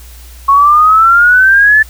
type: exponential sweep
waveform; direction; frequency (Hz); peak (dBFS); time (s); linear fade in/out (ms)
sine; up; 1096 to 1760; -3; 0.48-1.83; 10
effects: added 60 Hz sine -31 dBFS peak until 1.89 s + white hiss -39 dBFS RMS until 1.89 s